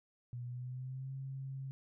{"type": "tone with pitch glide", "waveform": "sine", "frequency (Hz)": [121.9, 134.48], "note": ["B2", "C3"], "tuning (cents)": [-22, 48], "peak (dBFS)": -40, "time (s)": [0.33, 1.71], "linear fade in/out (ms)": 0, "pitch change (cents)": 170, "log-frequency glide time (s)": [0.45, 1.13], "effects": []}